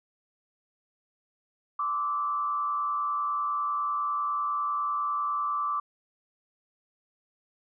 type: tone with frequency modulation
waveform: sine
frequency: 1164 Hz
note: D6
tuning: 16 cents flat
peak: -26 dBFS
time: 1.79-5.8 s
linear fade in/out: 5 ms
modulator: 110 Hz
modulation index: 0.67
effects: none